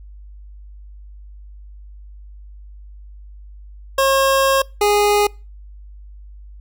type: tone pair in turn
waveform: 25% pulse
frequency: 540 / 413.1 Hz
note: C#5 / G#4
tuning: -45 / -9 cents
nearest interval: perfect fourth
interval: 464 cents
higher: first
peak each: -9 dBFS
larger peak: neither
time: 3.98-4.62 / 4.81-5.27 s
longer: first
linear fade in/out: 5 ms
effects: noise-tail reverb RT60 0.3 s tail -25 dB re dry + added 50 Hz sine -36 dBFS peak until 6.6 s